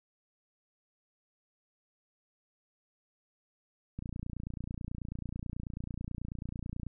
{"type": "click train", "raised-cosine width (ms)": 5, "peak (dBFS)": -26, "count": 85, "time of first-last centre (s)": [3.99, 6.867], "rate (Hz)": 29.2, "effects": []}